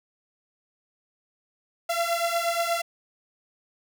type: beating tone pair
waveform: sawtooth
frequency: 676 / 684.4 Hz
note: E5 / F5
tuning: +43 / -35 cents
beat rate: 8.4 Hz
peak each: -23 dBFS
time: 1.89-2.82 s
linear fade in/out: 10 ms
effects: none